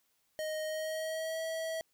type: tone with pitch glide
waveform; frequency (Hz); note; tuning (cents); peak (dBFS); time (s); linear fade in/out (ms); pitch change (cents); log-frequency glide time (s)
square; 622.3 to 647.2; D#5 to E5; 0 to -32; -35; 0.39-1.81; 0; +68; 0.65-1.41
effects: white hiss -75 dBFS RMS until 1.93 s